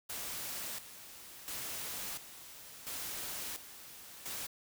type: noise with tremolo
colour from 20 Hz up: white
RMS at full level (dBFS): -41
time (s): 0.09-4.47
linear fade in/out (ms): 10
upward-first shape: square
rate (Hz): 0.72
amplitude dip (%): 70
effects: none